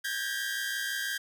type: tone cluster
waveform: sawtooth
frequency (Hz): 1544 / 1610 / 1721 / 1913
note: G6 / G6 / A6 / A#6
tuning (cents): -27 / +46 / -39 / +44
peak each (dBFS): -36 / -29 / -37 / -37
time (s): 0.04-1.18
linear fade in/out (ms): 10
effects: none